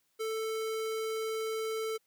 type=tone; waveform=square; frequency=441.8 Hz; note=A4; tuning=7 cents sharp; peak=-33 dBFS; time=0.19-1.98 s; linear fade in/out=20 ms; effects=white hiss -75 dBFS RMS until 2.06 s